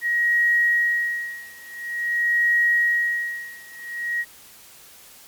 sine tone with tremolo, 1895 Hz, A#6, 28 cents sharp, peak -15 dBFS, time 0.01-4.25 s, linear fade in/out 50 ms, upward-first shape sine, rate 0.48 Hz, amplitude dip 95%, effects white hiss -47 dBFS RMS until 5.27 s + MP3 96 kbps

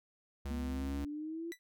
square tone, 69.5 Hz, C#2, 5 cents sharp, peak -38 dBFS, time 0.45-1.05 s, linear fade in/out 5 ms
sine exponential sweep, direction up, 236.3 to 342.4 Hz, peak -38 dBFS, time 0.5-1.52 s, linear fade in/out 10 ms
sawtooth tone with exponential decay, 1975.5 Hz, B6, in tune, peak -36 dBFS, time 1.52-1.59 s, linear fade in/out 0 ms, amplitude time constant 15 ms
effects none

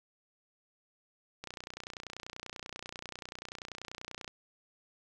click train, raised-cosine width 0.2 ms, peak -24 dBFS, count 87, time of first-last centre 1.44-4.278 s, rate 30.3 Hz, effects none

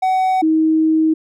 triangle / sine tone pair in turn, 751 / 316.8 Hz, F#5 / D#4, +26 / +31 cents, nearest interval octave + minor third, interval 1495 cents, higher first, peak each -11 dBFS, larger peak neither, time 0.02-0.42 / 0.42-1.14 s, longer second, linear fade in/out 10 ms, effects none

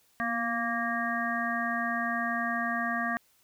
harmonic tone with a mistuned harmonic, 232.1 Hz, A#3, 7 cents flat, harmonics 1 / 3 / 5 / 7 / 8, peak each -34 / -34 / -34 / -34 / -34 dBFS, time 0.2-3.17 s, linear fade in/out 0 ms, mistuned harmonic 1, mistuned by +41 cents, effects white hiss -66 dBFS RMS until 3.43 s

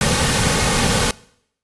pink noise with comb filter, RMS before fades -17 dBFS, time 0.01-1.11 s, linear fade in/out 2 ms, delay 3 ms, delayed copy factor -0.5, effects noise-tail reverb RT60 0.7 s tail -22 dB re dry + resampled to 24000 Hz

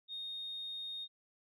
sine tone, 3700 Hz, A#7, 14 cents flat, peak -39 dBFS, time 0.08-1.08 s, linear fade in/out 50 ms, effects tanh soft clip ceiling -35 dBFS

